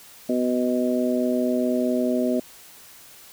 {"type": "harmonic tone", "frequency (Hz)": 124.6, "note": "B2", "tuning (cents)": 16, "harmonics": [2, 3, 4, 5], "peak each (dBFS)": [-22, -27, -30, -26], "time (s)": [0.29, 2.4], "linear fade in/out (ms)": 5, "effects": ["white hiss -47 dBFS RMS until 3.32 s"]}